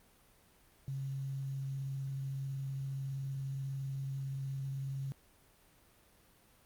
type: tone with quantisation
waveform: sine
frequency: 135.8 Hz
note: C#3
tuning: 35 cents flat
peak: -36 dBFS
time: 0.88-5.12 s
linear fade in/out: 0 ms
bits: 10
effects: pink hiss -65 dBFS RMS until 6.65 s + Opus 32 kbps